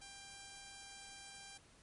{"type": "tone", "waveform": "5% pulse", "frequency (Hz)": 792, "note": "G5", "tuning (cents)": 18, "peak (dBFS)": -40, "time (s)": [0.01, 1.58], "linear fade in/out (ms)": 10, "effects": ["pink hiss -65 dBFS RMS until 1.82 s", "MP3 48 kbps"]}